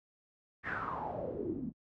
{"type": "noise with low-pass filter sweep", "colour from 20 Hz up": "pink", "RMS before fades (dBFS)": -38, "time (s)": [0.63, 1.73], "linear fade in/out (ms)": 50, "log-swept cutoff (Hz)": [1900, 210], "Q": 8.3, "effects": ["high-pass 80 Hz 12 dB/octave"]}